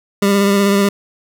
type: tone with vibrato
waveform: 25% pulse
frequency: 199.8 Hz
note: G3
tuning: 33 cents sharp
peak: -7 dBFS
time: 0.22-0.89 s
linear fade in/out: 5 ms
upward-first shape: sine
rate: 16 Hz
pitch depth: 23 cents each way
effects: none